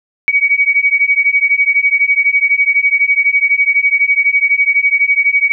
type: beating tone pair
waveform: sine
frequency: 2252 / 2264 Hz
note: C#7 / C#7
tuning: +27 / +36 cents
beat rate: 12 Hz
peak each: -12 dBFS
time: 0.28-5.52 s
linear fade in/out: 0 ms
effects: none